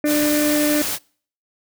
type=harmonic tone; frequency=297.8 Hz; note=D4; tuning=24 cents sharp; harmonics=1 / 2 / 4 / 5 / 6 / 7 / 8; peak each=-17 / -22 / -39 / -36 / -33 / -39 / -38 dBFS; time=0.04-0.82 s; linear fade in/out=2 ms
type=noise; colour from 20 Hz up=white; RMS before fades=-24 dBFS; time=0.05-0.99 s; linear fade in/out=50 ms
effects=noise-tail reverb RT60 0.5 s tail -26 dB re dry

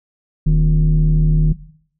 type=tone pair together; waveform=sine; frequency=41.02 / 155.3 Hz; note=E1 / D#3; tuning=-8 / -3 cents; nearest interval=octave + major seventh; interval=2305 cents; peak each=-11 dBFS; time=0.46-1.53 s; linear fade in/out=10 ms; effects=noise-tail reverb RT60 0.6 s tail -17 dB re dry + tanh soft clip ceiling -7 dBFS

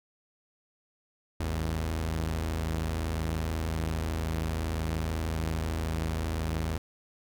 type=tone pair together; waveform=sawtooth; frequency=53.12 / 80.6 Hz; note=G#1 / E2; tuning=+40 / -38 cents; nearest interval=perfect fifth; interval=722 cents; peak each=-31 / -26 dBFS; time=1.4-6.78 s; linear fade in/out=5 ms; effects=none

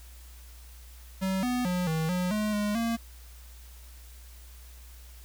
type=tone with pitch steps; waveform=square; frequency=190 / 248.1 / 180 / 159.7 / 180.6 / 212.2 / 207.7 / 230.5 Hz; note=F#3 / B3 / F#3 / D#3 / F#3 / G#3 / G#3 / A#3; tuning=+46 / +8 / -47 / +45 / -42 / +38 / 0 / -19 cents; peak=-27 dBFS; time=1.21-2.97 s; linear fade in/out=20 ms; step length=220 ms; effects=added 60 Hz sine -46 dBFS peak until 5.24 s + white hiss -55 dBFS RMS until 5.24 s

